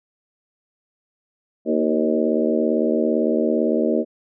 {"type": "harmonic tone with a mistuned harmonic", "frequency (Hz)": 77.78, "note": "D#2", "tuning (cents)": 0, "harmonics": [3, 4, 5, 6, 7, 8], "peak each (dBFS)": [-22, -23, -24, -25, -25, -26], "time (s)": [1.65, 4.05], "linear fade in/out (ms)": 50, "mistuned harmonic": 5, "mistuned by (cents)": -39, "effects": []}